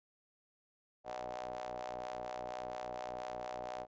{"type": "ring-modulated tone", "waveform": "sawtooth", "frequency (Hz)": 61.74, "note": "B1", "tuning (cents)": 0, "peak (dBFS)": -34, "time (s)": [1.04, 3.87], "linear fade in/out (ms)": 50, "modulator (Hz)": 677, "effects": ["resampled to 16000 Hz"]}